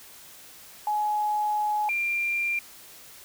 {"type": "tone pair in turn", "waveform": "sine", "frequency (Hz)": [842, 2382], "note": ["G#5", "D7"], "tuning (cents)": [24, 24], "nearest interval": "octave + tritone", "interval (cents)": 1800, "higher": "second", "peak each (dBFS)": [-23, -24], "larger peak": "first", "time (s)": [[0.87, 1.89], [1.89, 2.59]], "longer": "first", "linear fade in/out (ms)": 2, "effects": ["white hiss -48 dBFS RMS until 3.24 s"]}